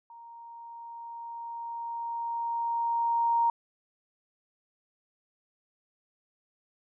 sine tone with level ramp, 932.3 Hz, A#5, in tune, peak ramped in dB -46 to -21 dBFS, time 0.1-3.5 s, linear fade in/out 2 ms, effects none

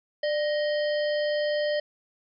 harmonic tone with a mistuned harmonic, 625 Hz, D#5, 8 cents sharp, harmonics 1 / 3 / 5 / 7 / 8, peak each -24 / -34 / -38 / -41 / -42 dBFS, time 0.23-1.8 s, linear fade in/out 5 ms, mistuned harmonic 1, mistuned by -86 cents, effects none

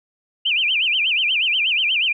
sine tone with vibrato, 2727 Hz, F7, 42 cents flat, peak -16 dBFS, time 0.45-2.13 s, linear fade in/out 10 ms, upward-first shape sine, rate 8.3 Hz, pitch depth 250 cents each way, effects none

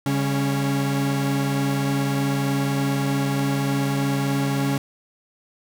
45% pulse tone cluster, 139.5 / 200.1 / 275.7 Hz, C#3 / G3 / C#4, +11 / +36 / -9 cents, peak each -23 / -31 / -24 dBFS, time 0.06-4.78 s, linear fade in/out 2 ms, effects none

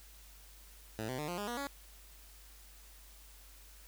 10% pulse tone with pitch steps, 110 / 128.57 / 150.26 / 175.63 / 205.3 / 239.9 / 280.4 Hz, A2 / C3 / D3 / F3 / G#3 / A#3 / C#4, 0 / -30 / +40 / +10 / -20 / +50 / +20 cents, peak -29 dBFS, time 0.99-1.669 s, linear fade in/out 0 ms, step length 97 ms, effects added 50 Hz sine -56 dBFS peak until 3.87 s + white hiss -59 dBFS RMS until 3.87 s

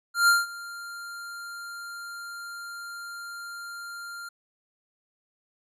square tone with ADSR envelope, 1394 Hz, F6, 4 cents flat, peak -16 dBFS, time 0.14-4.29 s, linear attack 140 ms, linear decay 180 ms, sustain -21 dB, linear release 7 ms, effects resampled to 32000 Hz

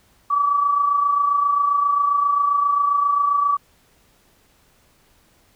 sine tone pair together, 1147.2 / 1174.7 Hz, D6 / D6, -41 / 0 cents, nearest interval unison, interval 41 cents, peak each -16 / -25 dBFS, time 0.3-3.57 s, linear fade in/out 10 ms, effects pink hiss -58 dBFS RMS until 5.55 s

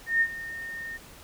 sine tone with ADSR envelope, 1831 Hz, A#6, 32 cents flat, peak -18 dBFS, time 0.06-0.98 s, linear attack 150 ms, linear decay 62 ms, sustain -16 dB, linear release 20 ms, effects pink hiss -49 dBFS RMS until 1.23 s

